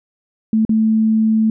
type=tone with dropouts; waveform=sine; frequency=220 Hz; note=A3; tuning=in tune; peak=-11 dBFS; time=0.53-1.5 s; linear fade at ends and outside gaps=2 ms; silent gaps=0.651-0.693 s; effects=none